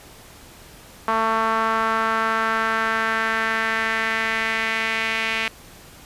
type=tone with band-pass filter sweep; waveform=sawtooth; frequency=223.2 Hz; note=A3; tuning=25 cents sharp; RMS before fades=-22 dBFS; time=1.08-5.48 s; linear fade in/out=2 ms; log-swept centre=1100 to 2400 Hz; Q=2.7; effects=pink hiss -45 dBFS RMS until 6.05 s + resampled to 32000 Hz